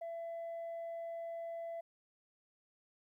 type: tone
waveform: sine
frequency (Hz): 670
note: E5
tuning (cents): +28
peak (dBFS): -38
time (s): 0.01-1.81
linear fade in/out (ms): 10
effects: tanh soft clip ceiling -39 dBFS + 13-bit